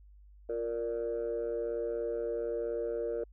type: chord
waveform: sine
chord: Bb major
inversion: second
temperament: equal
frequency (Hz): 349.2 / 466.2 / 587.3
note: F4 / Bb4 / D5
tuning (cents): 0 / 0 / 0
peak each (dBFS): -38 / -32 / -37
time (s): 0.49-3.24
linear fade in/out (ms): 5
effects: tanh soft clip ceiling -26 dBFS + added 50 Hz sine -53 dBFS peak until 3.32 s